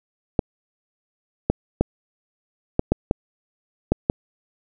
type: clicks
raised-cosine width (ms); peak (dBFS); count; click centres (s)
2; -3; 8; 0.392 / 1.5 / 1.81 / 2.794 / 2.92 / 3.111 / 3.92 / 4.099
effects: none